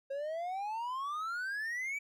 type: exponential sweep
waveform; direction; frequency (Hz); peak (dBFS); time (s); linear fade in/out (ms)
triangle; up; 538 to 2324; -33; 0.1-1.99; 10
effects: none